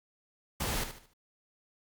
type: noise with echo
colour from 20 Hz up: pink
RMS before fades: -33 dBFS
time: 0.6-0.84 s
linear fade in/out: 5 ms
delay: 74 ms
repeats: 4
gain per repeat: -9 dB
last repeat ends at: 1.136 s
effects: Opus 48 kbps